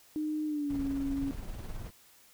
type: tone with pitch glide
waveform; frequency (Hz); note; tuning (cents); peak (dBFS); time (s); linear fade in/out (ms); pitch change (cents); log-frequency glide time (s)
sine; 306 to 275.8; D#4 to C#4; -29 to -9; -30; 0.16-1.31; 0; -180; 0.46-0.81
type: noise with tremolo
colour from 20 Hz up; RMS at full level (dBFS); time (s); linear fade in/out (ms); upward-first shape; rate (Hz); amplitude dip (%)
brown; -38; 0.69-1.91; 20; sine; 19; 45
effects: white hiss -60 dBFS RMS until 2.33 s